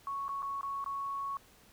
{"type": "tone with dropouts", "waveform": "sine", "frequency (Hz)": 1108.7, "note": "C#6", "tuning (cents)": 0, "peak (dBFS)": -34, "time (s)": [0.07, 1.37], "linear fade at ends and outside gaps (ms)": 1, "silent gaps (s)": [[0.282, 0.291], [0.422, 0.428], [0.611, 0.631], [0.842, 0.861]], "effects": ["pink hiss -61 dBFS RMS until 1.72 s"]}